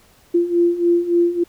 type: beating tone pair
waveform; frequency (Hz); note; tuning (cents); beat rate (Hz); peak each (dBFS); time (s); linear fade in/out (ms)
sine; 342.9 / 346.4; F4 / F4; -32 / -14; 3.5; -19 / -15; 0.34-1.44; 10
effects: pink hiss -53 dBFS RMS until 1.48 s